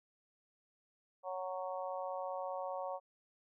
harmonic tone, 185 Hz, F#3, in tune, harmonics 3 / 4 / 5 / 6, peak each -41 / -43 / -45 / -47 dBFS, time 1.23-3 s, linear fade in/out 50 ms, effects none

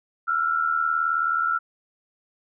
sine tone pair together, 1338 / 1417 Hz, E6 / F6, +25 / +25 cents, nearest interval minor second, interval 100 cents, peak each -22 / -25 dBFS, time 0.27-1.59 s, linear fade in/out 20 ms, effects none

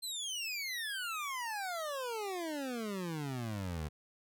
25% pulse exponential sweep, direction down, 4186 to 72.8 Hz, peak -33 dBFS, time 0.02-3.89 s, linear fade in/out 20 ms, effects none

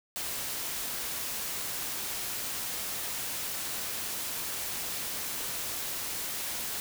white noise, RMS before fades -35 dBFS, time 0.16-6.8 s, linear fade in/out 0 ms, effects none

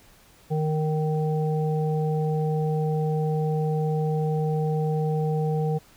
harmonic tone, 154.9 Hz, D#3, 7 cents flat, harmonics 1 / 3 / 5, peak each -23 / -28 / -33 dBFS, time 0.5-5.79 s, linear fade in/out 20 ms, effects pink hiss -55 dBFS RMS until 5.96 s

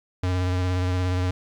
square tone with vibrato, 91 Hz, F#2, 28 cents flat, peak -22 dBFS, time 0.23-1.31 s, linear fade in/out 5 ms, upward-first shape sine, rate 17 Hz, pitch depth 23 cents each way, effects low-pass 6000 Hz 12 dB/octave + 10-bit

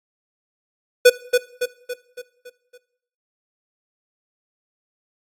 square tone with echo, 493.9 Hz, B4, in tune, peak -7 dBFS, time 1.05-1.1 s, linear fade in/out 10 ms, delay 280 ms, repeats 6, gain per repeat -6 dB, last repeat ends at 2.78 s, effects noise-tail reverb RT60 0.7 s tail -19 dB re dry + AAC 64 kbps

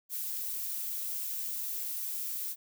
violet noise, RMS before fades -36 dBFS, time 0.09-2.56 s, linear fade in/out 50 ms, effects none

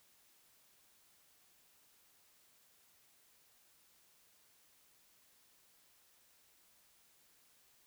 silence, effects white hiss -69 dBFS RMS until 7.86 s

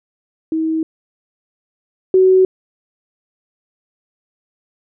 sine tone pair in turn, 319.7 / 374.9 Hz, D#4 / F#4, +47 / +23 cents, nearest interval minor third, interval 276 cents, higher second, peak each -15 / -7 dBFS, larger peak second, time 0.52-0.83 / 2.14-2.45 s, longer neither, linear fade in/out 2 ms, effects none

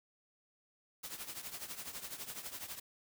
white noise with tremolo, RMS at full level -42 dBFS, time 1.03-2.8 s, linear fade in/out 10 ms, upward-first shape triangle, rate 12 Hz, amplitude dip 80%, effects none

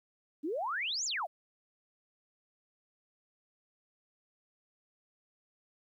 sine exponential two-way sweep, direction up then down, 273.1 to 7459 to 577 Hz, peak -32 dBFS, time 0.43-1.27 s, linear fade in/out 20 ms, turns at 1.05 s, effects 12-bit

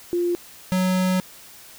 sine / square tone pair in turn, 349.2 / 184.98 Hz, F4 / F#3, 0 / 0 cents, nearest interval major seventh, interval 1100 cents, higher first, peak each -19 dBFS, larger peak neither, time 0.13-0.35 / 0.72-1.2 s, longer second, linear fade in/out 0 ms, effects white hiss -45 dBFS RMS until 1.78 s

